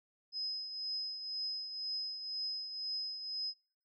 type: tone with tremolo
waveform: sine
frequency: 5070 Hz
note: D#8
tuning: 32 cents sharp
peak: -34 dBFS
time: 0.32-3.54 s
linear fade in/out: 50 ms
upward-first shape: triangle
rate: 2 Hz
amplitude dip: 60%
effects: noise-tail reverb RT60 0.5 s tail -22 dB re dry